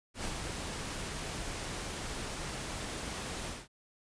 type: noise with ADSR envelope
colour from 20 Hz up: pink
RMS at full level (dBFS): -36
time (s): 0.14-3.68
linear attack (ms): 110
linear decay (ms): 51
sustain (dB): -3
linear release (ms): 190
effects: resampled to 22050 Hz